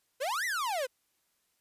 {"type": "exponential two-way sweep", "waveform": "45% pulse", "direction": "up then down", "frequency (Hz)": [482.6, 2059, 482.6], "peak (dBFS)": -30, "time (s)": [0.2, 0.87], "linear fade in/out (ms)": 20, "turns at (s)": 0.45, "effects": ["white hiss -75 dBFS RMS until 1.6 s", "resampled to 32000 Hz"]}